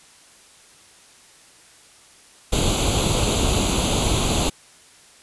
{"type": "noise with comb filter", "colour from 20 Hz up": "pink", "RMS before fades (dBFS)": -20, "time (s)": [2.52, 4.5], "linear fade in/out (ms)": 10, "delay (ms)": 0.28, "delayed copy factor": 0.8, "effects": ["white hiss -50 dBFS RMS until 5.22 s", "resampled to 24000 Hz"]}